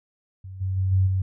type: tone with level steps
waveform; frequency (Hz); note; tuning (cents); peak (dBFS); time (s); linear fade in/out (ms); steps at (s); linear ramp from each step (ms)
sine; 94.6; F#2; +39; -35 / -23 / -20 / -16 / -20; 0.44-1.22; 5; 0.6 / 0.76 / 0.91 / 1.06; 20
effects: none